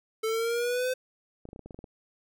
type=exponential sweep; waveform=square; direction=up; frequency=438.4 to 515 Hz; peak=-27 dBFS; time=0.23-0.94 s; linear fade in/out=10 ms
type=clicks; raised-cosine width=2 ms; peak=-30 dBFS; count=10; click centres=1.454 / 1.489 / 1.531 / 1.561 / 1.593 / 1.66 / 1.708 / 1.745 / 1.79 / 1.842 s
effects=none